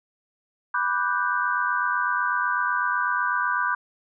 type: chord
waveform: sine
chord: G major seventh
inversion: first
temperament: equal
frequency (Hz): 987.8 / 1174.7 / 1480 / 1568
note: B5 / D6 / F#6 / G6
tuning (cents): 0 / 0 / 0 / 0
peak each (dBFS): -27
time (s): 0.74-3.75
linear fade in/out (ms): 5
effects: none